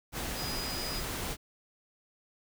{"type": "tone in noise", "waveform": "sine", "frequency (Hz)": 4946, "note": "D#8", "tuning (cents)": -11, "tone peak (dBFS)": -38, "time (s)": [0.35, 1.03], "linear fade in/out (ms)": 50, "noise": "pink", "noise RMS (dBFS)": -36, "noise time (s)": [0.12, 1.37], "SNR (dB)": -5, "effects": []}